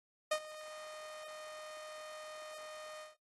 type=tone with ADSR envelope; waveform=sawtooth; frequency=616 Hz; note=D#5; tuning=17 cents flat; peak=-25 dBFS; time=0.31-3.16 s; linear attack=8 ms; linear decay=72 ms; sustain=-18 dB; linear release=160 ms; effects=noise-tail reverb RT60 0.2 s tail -23 dB re dry + AAC 32 kbps